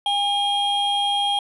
triangle tone pair together, 811 / 3244 Hz, G#5 / G#7, -41 / -41 cents, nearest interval 2 octaves, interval 2400 cents, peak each -20 dBFS, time 0.06-1.39 s, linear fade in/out 2 ms, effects resampled to 24000 Hz

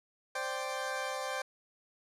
20% pulse chord, C suspended second, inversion none, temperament equal, 523.3 / 587.3 / 784 Hz, C5 / D5 / G5, 0 / 0 / 0 cents, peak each -33 / -35 / -34 dBFS, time 0.35-1.42 s, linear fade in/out 5 ms, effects low-pass 10000 Hz 12 dB/octave

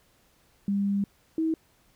sine tone pair in turn, 200 / 321.2 Hz, G3 / E4, +35 / -45 cents, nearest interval minor sixth, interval 820 cents, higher second, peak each -23 dBFS, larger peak neither, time 0.68-1.04 / 1.38-1.54 s, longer first, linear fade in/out 2 ms, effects pink hiss -64 dBFS RMS until 1.95 s

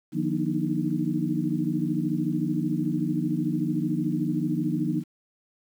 sine tone cluster, 153.6 / 178.7 / 239.2 / 299.8 / 313.2 Hz, D#3 / F3 / A#3 / D4 / D#4, -22 / +40 / +45 / +36 / +11 cents, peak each -30 dBFS, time 0.12-5.04 s, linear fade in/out 50 ms, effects 9-bit

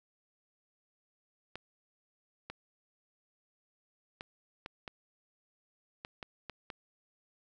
clicks, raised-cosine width 0.3 ms, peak -25 dBFS, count 9, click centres 1.556 / 2.5 / 4.209 / 4.661 / 4.878 / 6.049 / 6.228 / 6.497 / 6.702 s, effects none

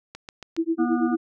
click train, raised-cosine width 0.2 ms, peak -20 dBFS, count 4, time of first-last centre 0.15-0.566 s, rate 7.22 Hz
sine tone with tremolo, 328.8 Hz, E4, 4 cents flat, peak -18 dBFS, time 0.57-1.17 s, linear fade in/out 20 ms, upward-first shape sine, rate 9 Hz, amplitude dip 100%
harmonic tone, 242.9 Hz, B3, 29 cents flat, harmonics 1 / 3 / 5 / 6, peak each -23 / -32 / -34 / -37 dBFS, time 0.78-1.16 s, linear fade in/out 20 ms
effects none

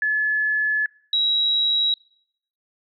sine tone pair in turn, 1717 / 3863 Hz, A6 / B7, -43 / -39 cents, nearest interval octave + major second, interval 1404 cents, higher second, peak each -18 / -17 dBFS, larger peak second, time 0.02-0.86 / 1.13-1.94 s, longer first, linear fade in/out 2 ms, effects noise-tail reverb RT60 0.7 s tail -24 dB re dry

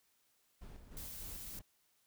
brown noise with tremolo, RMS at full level -50 dBFS, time 0.61-1.62 s, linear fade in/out 10 ms, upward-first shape square, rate 3.3 Hz, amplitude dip 50%
blue noise, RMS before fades -48 dBFS, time 0.97-1.59 s, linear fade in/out 0 ms
effects white hiss -75 dBFS RMS until 2.06 s

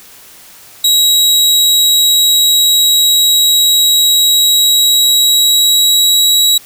sawtooth tone with pitch glide, 3846 to 3875 Hz, B7 to B7, -47 to -34 cents, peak -4 dBFS, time 0.84-6.58 s, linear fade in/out 5 ms, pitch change +13 cents, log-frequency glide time 4.22-6.47 s, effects white hiss -38 dBFS RMS until 6.65 s

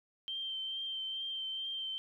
sine tone with vibrato, 3136 Hz, G7, in tune, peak -36 dBFS, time 0.28-1.98 s, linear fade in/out 0 ms, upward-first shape triangle, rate 2.3 Hz, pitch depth 23 cents each way, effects 12-bit

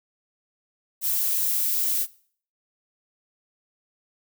violet noise, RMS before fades -24 dBFS, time 1.01-2.07 s, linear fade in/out 50 ms, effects noise-tail reverb RT60 0.5 s tail -20 dB re dry

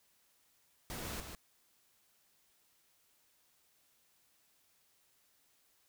pink noise with echo, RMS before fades -43 dBFS, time 0.9-1.2 s, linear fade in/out 0 ms, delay 150 ms, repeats 1, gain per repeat -5 dB, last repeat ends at 1.35 s, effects white hiss -72 dBFS RMS until 5.88 s

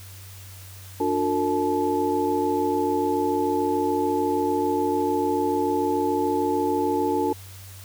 sine tone cluster, 293.2 / 360 / 453.6 / 864 Hz, D4 / F#4 / A#4 / A5, -3 / -47 / -47 / -32 cents, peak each -26 dBFS, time 1-7.33 s, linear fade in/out 5 ms, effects added 95 Hz sine -41 dBFS peak until 7.84 s + white hiss -46 dBFS RMS until 7.84 s

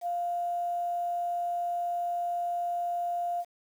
sine tone with quantisation, 698.5 Hz, F5, in tune, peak -28 dBFS, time 0.01-3.45 s, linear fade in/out 50 ms, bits 9, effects none

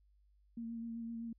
sine tone with vibrato, 230.4 Hz, A#3, 20 cents flat, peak -40 dBFS, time 0.57-1.33 s, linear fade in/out 5 ms, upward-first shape sine, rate 7.8 Hz, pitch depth 20 cents each way, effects added 50 Hz sine -66 dBFS peak until 1.38 s

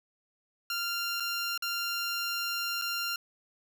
15% pulse tone with dropouts, 1390 Hz, F6, 9 cents flat, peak -24 dBFS, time 0.7-3.16 s, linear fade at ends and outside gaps 2 ms, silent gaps 1.2-1.204 / 1.577-1.623 / 2.815-2.82 s, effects none

